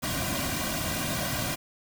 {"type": "noise with comb filter", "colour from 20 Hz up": "pink", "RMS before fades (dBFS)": -30, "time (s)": [0.02, 1.56], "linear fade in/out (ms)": 20, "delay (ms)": 2.3, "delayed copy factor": -1, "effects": []}